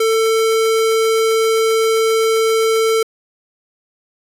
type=tone; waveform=square; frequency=446.2 Hz; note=A4; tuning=24 cents sharp; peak=-13 dBFS; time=0-3.03 s; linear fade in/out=5 ms; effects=resampled to 32000 Hz